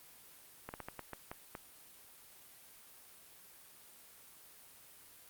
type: slowing click train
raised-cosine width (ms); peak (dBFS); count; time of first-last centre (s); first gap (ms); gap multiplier
0.5; -27; 8; 0.69-1.552; 49; 1.3
effects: white hiss -58 dBFS RMS until 5.29 s + Opus 32 kbps